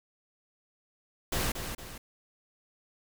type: noise with echo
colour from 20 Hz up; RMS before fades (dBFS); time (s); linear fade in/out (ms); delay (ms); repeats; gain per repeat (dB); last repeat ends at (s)
pink; -30; 1.32-1.52; 5; 230; 2; -7; 1.98
effects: none